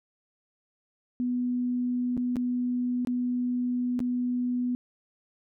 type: tone with dropouts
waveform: sine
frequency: 246.9 Hz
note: B3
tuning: in tune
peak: -25 dBFS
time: 1.2-4.75 s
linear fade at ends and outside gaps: 0 ms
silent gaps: 2.168-2.176 / 2.358-2.367 / 3.049-3.072 / 3.992-4.003 s
effects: none